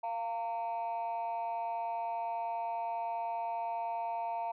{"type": "tone pair together", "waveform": "sine", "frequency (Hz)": [693.6, 915], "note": ["F5", "A#5"], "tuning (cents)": [-12, -32], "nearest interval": "perfect fourth", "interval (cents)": 480, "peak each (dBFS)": [-34, -34], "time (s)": [0.03, 4.52], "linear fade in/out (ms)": 10, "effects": ["tanh soft clip ceiling -30 dBFS"]}